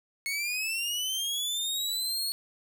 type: linear sweep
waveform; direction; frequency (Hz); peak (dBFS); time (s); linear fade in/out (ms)
sawtooth; up; 2182 to 4369; -26; 0.26-2.32; 0
effects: none